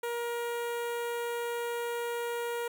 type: tone with notch filter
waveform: sawtooth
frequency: 473.3 Hz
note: A#4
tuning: 26 cents sharp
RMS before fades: -34 dBFS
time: 0.03-2.68 s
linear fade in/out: 5 ms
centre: 5000 Hz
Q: 1.1
effects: 11-bit